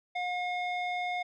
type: tone with low-pass filter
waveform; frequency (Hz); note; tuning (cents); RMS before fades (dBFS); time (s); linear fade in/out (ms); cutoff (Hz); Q
square; 718; F5; +48; -33; 0.15-1.23; 10; 2800; 2.8
effects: none

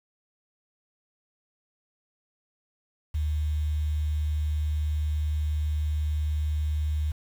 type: tone with quantisation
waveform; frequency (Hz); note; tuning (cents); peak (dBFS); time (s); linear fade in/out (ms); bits
sine; 75.8; D#2; -45; -24; 3.14-7.12; 10; 8
effects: none

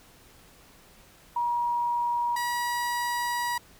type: tone pair in turn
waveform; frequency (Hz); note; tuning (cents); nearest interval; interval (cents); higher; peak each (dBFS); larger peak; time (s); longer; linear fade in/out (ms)
sine / 30% pulse; 955 / 963.9; A#5 / B5; +42 / -42; unison; 16; second; -24; neither; 1.36-2.36 / 2.36-3.58; second; 5
effects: pink hiss -55 dBFS RMS until 3.79 s

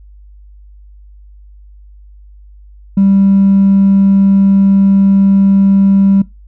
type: tone with hard clipping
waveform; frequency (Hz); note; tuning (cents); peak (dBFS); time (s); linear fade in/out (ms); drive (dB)
sine; 196; G3; 0; -6; 2.97-6.22; 5; 1
effects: noise-tail reverb RT60 0.2 s tail -21 dB re dry + added 50 Hz sine -35 dBFS peak until 6.47 s

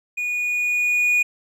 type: tone with level ramp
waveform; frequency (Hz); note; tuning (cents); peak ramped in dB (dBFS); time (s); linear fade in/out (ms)
triangle; 2455; D#7; -24; -21 to -13; 0.17-1.23; 10
effects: none

